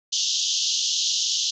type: band-pass noise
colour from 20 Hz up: white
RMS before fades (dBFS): -24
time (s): 0.12-1.51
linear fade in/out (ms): 10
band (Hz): 2900 to 6700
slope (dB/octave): 96
effects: none